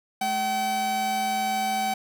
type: tone pair together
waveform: 45% pulse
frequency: 214.7 / 765.1 Hz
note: A3 / G5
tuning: -42 / -42 cents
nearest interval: octave + minor seventh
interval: 2200 cents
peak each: -34 / -24 dBFS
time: 0.21-1.94 s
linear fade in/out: 5 ms
effects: none